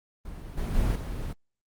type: noise with level steps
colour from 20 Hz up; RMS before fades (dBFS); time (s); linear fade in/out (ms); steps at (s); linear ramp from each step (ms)
brown; -39 / -29 / -25 / -32; 0.25-1.33; 5; 0.57 / 0.74 / 0.95; 10
effects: Opus 24 kbps